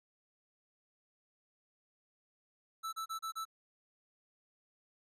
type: tone bursts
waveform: square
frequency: 1318.5 Hz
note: E6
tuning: in tune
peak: -38 dBFS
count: 5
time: 2.83-3.453 s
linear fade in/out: 20 ms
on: 99 ms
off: 32 ms
effects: resampled to 32000 Hz